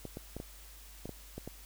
clicks, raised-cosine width 2 ms, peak -27 dBFS, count 8, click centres 0.053 / 0.171 / 0.366 / 0.401 / 1.056 / 1.093 / 1.38 / 1.476 s, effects added 50 Hz sine -52 dBFS peak until 1.65 s + white hiss -55 dBFS RMS until 1.65 s

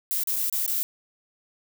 violet noise with dropouts, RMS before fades -26 dBFS, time 0.11-0.83 s, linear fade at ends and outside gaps 0 ms, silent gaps 0.236-0.273 / 0.359-0.364 / 0.498-0.526 / 0.663-0.678 s, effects none

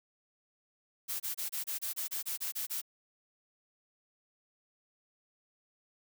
blue noise bursts, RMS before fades -36 dBFS, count 12, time 1.08-2.817 s, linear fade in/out 20 ms, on 120 ms, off 27 ms, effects none

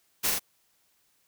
white noise with echo, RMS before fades -26 dBFS, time 0.23-0.31 s, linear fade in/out 20 ms, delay 43 ms, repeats 2, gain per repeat -2 dB, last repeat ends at 0.396 s, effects white hiss -69 dBFS RMS until 1.27 s

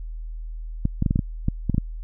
clicks, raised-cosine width 5 ms, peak -8 dBFS, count 10, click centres 0.854 / 1.024 / 1.062 / 1.109 / 1.159 / 1.192 / 1.484 / 1.697 / 1.745 / 1.781 s, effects added 40 Hz sine -30 dBFS peak until 2.03 s

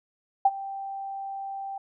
sine tone with ADSR envelope, 784 Hz, G5, in tune, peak -13 dBFS, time 0.45-1.78 s, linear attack 6 ms, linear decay 41 ms, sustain -19 dB, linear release 4 ms, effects none

